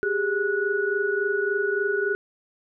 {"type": "tone cluster", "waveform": "sine", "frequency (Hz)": [390.6, 414.1, 1467], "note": ["G4", "G#4", "F#6"], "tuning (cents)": [-6, -5, -15], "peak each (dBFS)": -26, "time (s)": [0.03, 2.15], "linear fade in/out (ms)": 0, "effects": []}